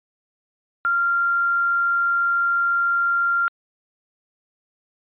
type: tone with quantisation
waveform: sine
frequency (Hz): 1387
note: F6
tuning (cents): -12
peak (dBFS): -17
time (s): 0.85-3.48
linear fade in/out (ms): 0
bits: 7
effects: resampled to 8000 Hz